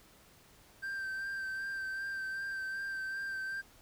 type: tone with vibrato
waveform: triangle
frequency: 1568 Hz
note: G6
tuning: in tune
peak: -34 dBFS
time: 0.82-3.62 s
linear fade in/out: 20 ms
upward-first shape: sine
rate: 2.6 Hz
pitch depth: 21 cents each way
effects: pink hiss -61 dBFS RMS until 3.81 s